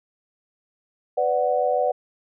sine chord, B minor, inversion none, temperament equal with one note detuned, 500.5 / 587.3 / 740 Hz, B4 / D5 / F#5, +23 / 0 / 0 cents, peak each -23 / -23 / -23 dBFS, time 1.17-1.92 s, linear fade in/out 10 ms, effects none

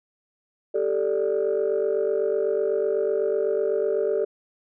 sine chord, G suspended second, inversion none, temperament equal, 392 / 440 / 587.3 Hz, G4 / A4 / D5, 0 / 0 / 0 cents, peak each -24 / -23 / -26 dBFS, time 0.74-4.25 s, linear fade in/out 10 ms, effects tanh soft clip ceiling -15 dBFS

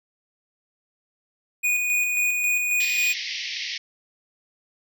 square tone with tremolo, 2467 Hz, D#7, 15 cents flat, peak -20 dBFS, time 1.63-3.14 s, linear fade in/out 20 ms, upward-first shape square, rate 3.7 Hz, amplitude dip 30%
pink band-pass noise, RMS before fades -31 dBFS, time 2.8-3.78 s, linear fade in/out 5 ms, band 1900 to 5800 Hz, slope 96 dB/octave
effects none

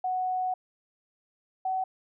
sine tone pair in turn, 740 / 753.8 Hz, F#5 / F#5, 0 / +32 cents, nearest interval unison, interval 32 cents, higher second, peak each -26 dBFS, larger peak neither, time 0.04-0.54 / 1.65-1.84 s, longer first, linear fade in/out 5 ms, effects none

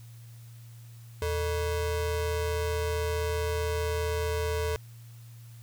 square ring-modulated tone, 261.6 Hz, C4, in tune, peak -25 dBFS, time 1.22-4.76 s, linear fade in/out 0 ms, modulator 181 Hz, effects added 116 Hz sine -45 dBFS peak until 5.62 s + white hiss -59 dBFS RMS until 5.62 s

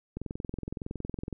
click train, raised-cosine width 3 ms, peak -22 dBFS, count 26, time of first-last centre 0.17-1.327 s, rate 21.6 Hz, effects none

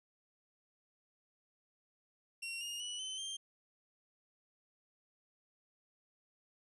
sawtooth tone with pitch steps, 2740 / 2842 / 2947 / 3056 / 3169 Hz, F7 / F7 / F#7 / G7 / G7, -34 / +30 / -8 / -45 / +18 cents, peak -37 dBFS, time 2.42-3.37 s, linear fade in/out 10 ms, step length 190 ms, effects resampled to 24000 Hz

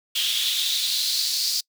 pink noise with high-pass filter sweep, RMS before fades -24 dBFS, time 0.15-1.61 s, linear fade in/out 10 ms, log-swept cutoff 3200 to 4800 Hz, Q 5.2, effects noise-tail reverb RT60 0.1 s tail -26 dB re dry

